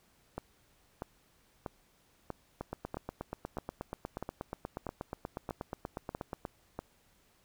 two click trains, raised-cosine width 1 ms, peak -23 / -23 dBFS, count 33 / 11, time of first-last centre 2.61-6.452 / 0.38-6.79 s, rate 8.33 / 1.56 Hz, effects pink hiss -68 dBFS RMS until 7.44 s

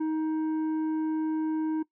sine tone with tanh clipping, 314.1 Hz, D#4, 16 cents sharp, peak -27 dBFS, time 0-1.83 s, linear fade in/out 10 ms, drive 7 dB, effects noise-tail reverb RT60 0.1 s tail -20 dB re dry

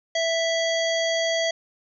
harmonic tone, 659.3 Hz, E5, in tune, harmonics 1 / 3 / 5 / 7 / 9 / 10, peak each -23 / -28 / -29 / -33 / -37 / -37 dBFS, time 0.15-1.51 s, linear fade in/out 5 ms, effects none

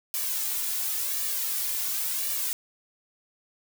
blue noise with flanger, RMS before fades -29 dBFS, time 0.14-2.53 s, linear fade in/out 0 ms, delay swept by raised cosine 1.7 to 2.9 ms, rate 0.93 Hz, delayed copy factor +0.85, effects none

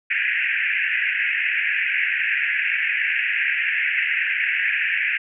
pink band-pass noise, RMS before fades -22 dBFS, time 0.1-5.18 s, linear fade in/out 10 ms, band 1600 to 2700 Hz, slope 96 dB/octave, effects none

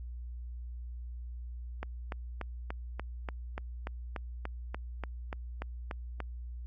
click train, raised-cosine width 0.5 ms, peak -22 dBFS, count 16, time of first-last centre 1.83-6.203 s, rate 3.43 Hz, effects added 60 Hz sine -39 dBFS peak until 6.66 s + AAC 48 kbps

